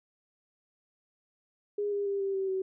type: tone with pitch steps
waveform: sine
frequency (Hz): 411.1 / 404.5 / 398 / 391.6 / 385.3 / 379.2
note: G#4 / G#4 / G4 / G4 / G4 / F#4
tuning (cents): -18 / -46 / +26 / -2 / -30 / +43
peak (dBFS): -28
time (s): 1.78-2.62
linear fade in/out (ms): 5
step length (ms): 140
effects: none